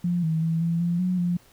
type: tone with pitch steps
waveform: sine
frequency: 175 / 160.2 / 163.5 / 167.7 / 172.4 / 182.3 / 175.4 Hz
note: F3 / E3 / E3 / E3 / F3 / F#3 / F3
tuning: +4 / -49 / -14 / +30 / -22 / -25 / +8 cents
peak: -21 dBFS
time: 0.04-1.37 s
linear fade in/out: 5 ms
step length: 190 ms
effects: pink hiss -56 dBFS RMS until 1.52 s